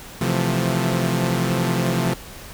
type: chord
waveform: sawtooth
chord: F major seventh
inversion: second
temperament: equal with one note detuned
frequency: 130.81 / 164.81 / 175.52 / 220 Hz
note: C3 / E3 / F3 / A3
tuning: 0 / 0 / +9 / 0 cents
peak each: -19 / -23 / -19 / -23 dBFS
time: 0.21-2.14 s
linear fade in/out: 5 ms
effects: pink hiss -39 dBFS RMS until 2.53 s